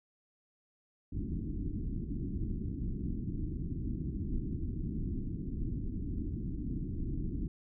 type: low-pass noise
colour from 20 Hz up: pink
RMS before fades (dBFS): -36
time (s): 1.12-7.48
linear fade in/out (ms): 2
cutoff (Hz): 330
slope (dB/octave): 48
effects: none